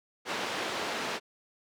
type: band-pass noise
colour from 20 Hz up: pink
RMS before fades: -34 dBFS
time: 0.25-1.2 s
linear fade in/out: 50 ms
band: 360 to 4400 Hz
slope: 12 dB/octave
effects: none